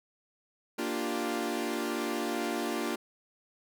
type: chord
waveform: sawtooth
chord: G minor seventh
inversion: first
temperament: equal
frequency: 233.1 / 293.7 / 349.2 / 392 Hz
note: Bb3 / D4 / F4 / G4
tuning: 0 / 0 / 0 / 0 cents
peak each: -32 / -32 / -31 / -35 dBFS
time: 0.78-2.96 s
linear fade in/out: 10 ms
effects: none